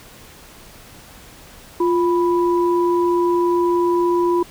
sine tone pair together, 349.2 / 987.7 Hz, F4 / B5, 0 / 0 cents, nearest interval octave + tritone, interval 1800 cents, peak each -15 / -21 dBFS, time 1.8-4.43 s, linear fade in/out 5 ms, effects pink hiss -43 dBFS RMS until 4.5 s

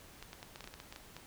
clicks, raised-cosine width 0.2 ms, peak -29 dBFS, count 12, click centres 0.226 / 0.331 / 0.429 / 0.559 / 0.607 / 0.642 / 0.675 / 0.74 / 0.801 / 0.925 / 0.961 / 1.166 s, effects pink hiss -56 dBFS RMS until 1.26 s

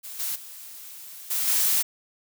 blue noise with level steps, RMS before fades -38 / -29 / -42 / -26 / -22 dBFS, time 0.03-1.83 s, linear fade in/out 20 ms, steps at 0.19 / 0.35 / 1.3 / 1.47 s, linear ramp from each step 10 ms, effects none

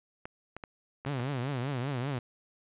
clicks, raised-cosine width 0.5 ms, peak -25 dBFS, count 5, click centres 0.255 / 0.566 / 0.638 / 1.05 / 1.199 s
sawtooth tone with vibrato, 131.9 Hz, C3, 14 cents sharp, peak -27 dBFS, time 1.06-2.19 s, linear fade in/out 5 ms, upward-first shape triangle, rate 5.1 Hz, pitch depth 210 cents each way
effects resampled to 8000 Hz + 11-bit

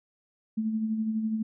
sine tone with tremolo, 219.5 Hz, A3, 4 cents flat, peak -24 dBFS, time 0.57-1.43 s, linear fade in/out 10 ms, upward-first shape sine, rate 12 Hz, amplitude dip 45%, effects none

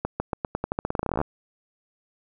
accelerating click train, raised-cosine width 1 ms, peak -11 dBFS, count 22, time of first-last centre 0.05-1.215 s, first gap 150 ms, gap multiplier 0.88, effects none

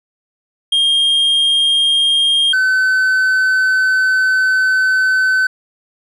triangle tone pair in turn, 3222 / 1520.6 Hz, G7 / F#6, +47 / +47 cents, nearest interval octave + minor second, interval 1300 cents, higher first, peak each -9 dBFS, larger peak neither, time 0.72-2.53 / 2.53-5.47 s, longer second, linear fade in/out 5 ms, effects resampled to 32000 Hz

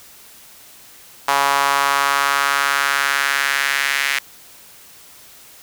sawtooth tone with high-pass filter sweep, 140 Hz, C#3, 18 cents sharp, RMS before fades -18 dBFS, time 1.28-4.19 s, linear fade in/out 5 ms, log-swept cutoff 930 to 2000 Hz, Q 2.5, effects white hiss -44 dBFS RMS until 5.62 s

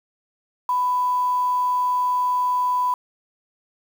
sine tone with quantisation, 995 Hz, B5, 13 cents sharp, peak -18 dBFS, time 0.69-2.94 s, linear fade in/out 2 ms, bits 7, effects none

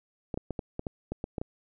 clicks, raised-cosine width 2 ms, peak -19 dBFS, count 10, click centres 0.342 / 0.375 / 0.507 / 0.592 / 0.794 / 0.868 / 1.12 / 1.241 / 1.382 / 1.415 s, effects none

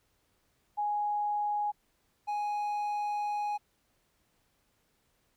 sine / triangle tone pair in turn, 830.6 / 830.6 Hz, G#5 / G#5, 0 / 0 cents, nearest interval unison, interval 0 cents, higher neither, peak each -28 dBFS, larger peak neither, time 0.77-1.72 / 2.27-3.58 s, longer second, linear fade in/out 20 ms, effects pink hiss -73 dBFS RMS until 5.36 s

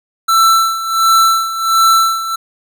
square tone with tremolo, 1334 Hz, E6, 20 cents sharp, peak -7 dBFS, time 0.28-2.36 s, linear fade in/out 10 ms, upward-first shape sine, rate 1.4 Hz, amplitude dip 75%, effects none

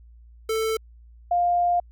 square / sine tone pair in turn, 442.7 / 702.7 Hz, A4 / F5, +11 / +10 cents, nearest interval minor sixth, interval 799 cents, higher second, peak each -23 / -18 dBFS, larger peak second, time 0.49-0.77 / 1.31-1.8 s, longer second, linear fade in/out 5 ms, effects added 58 Hz sine -46 dBFS peak until 1.91 s

